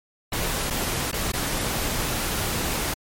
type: noise with dropouts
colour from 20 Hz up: pink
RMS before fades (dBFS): -26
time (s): 0.32-2.94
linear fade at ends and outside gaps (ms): 5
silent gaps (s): 0.702-0.706 / 1.115-1.127 / 1.32-1.334
effects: MP3 64 kbps